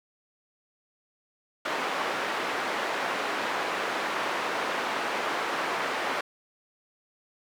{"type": "band-pass noise", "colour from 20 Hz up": "white", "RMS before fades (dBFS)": -30, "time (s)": [1.65, 6.21], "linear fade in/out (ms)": 5, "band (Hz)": [350, 1600], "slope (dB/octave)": 12, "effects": []}